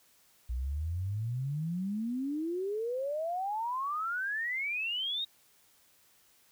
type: exponential sweep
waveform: sine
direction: up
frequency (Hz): 58.27 to 3800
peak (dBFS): -31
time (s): 0.49-5.25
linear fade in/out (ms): 10
effects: white hiss -65 dBFS RMS until 6.51 s